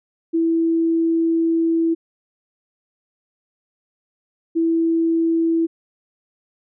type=tone pair in turn; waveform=sine; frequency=329.6 / 329.6 Hz; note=E4 / E4; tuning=0 / 0 cents; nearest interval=unison; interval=0 cents; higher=neither; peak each=-15 dBFS; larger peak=neither; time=0.33-1.95 / 4.55-5.67 s; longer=first; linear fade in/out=20 ms; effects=none